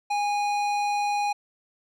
sine tone with tanh clipping, 822 Hz, G#5, 18 cents flat, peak -25 dBFS, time 0.1-1.33 s, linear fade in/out 10 ms, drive 16 dB, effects none

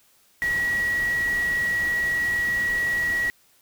sine tone in noise, 1919 Hz, A#6, 50 cents sharp, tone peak -21 dBFS, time 0.42-3.3 s, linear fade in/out 0 ms, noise pink, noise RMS -37 dBFS, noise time 0.42-3.3 s, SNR +13 dB, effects white hiss -60 dBFS RMS until 3.61 s

